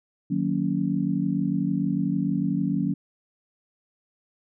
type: chord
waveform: sine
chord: D# minor seventh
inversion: none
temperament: just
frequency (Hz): 155.56 / 186.68 / 233.3 / 280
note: D#3 / F#3 / A#3 / C#4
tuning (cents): 0 / +16 / +2 / +18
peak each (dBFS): -29 / -26 / -29 / -27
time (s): 0.3-2.94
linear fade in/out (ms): 10
effects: none